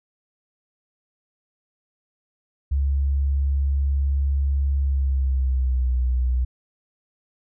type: tone with pitch glide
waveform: sine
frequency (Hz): 69.3 to 62.46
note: C#2 to B1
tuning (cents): 0 to +20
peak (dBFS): -18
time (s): 2.71-6.45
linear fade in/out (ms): 10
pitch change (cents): -180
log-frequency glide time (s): 4.77-5.93
effects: none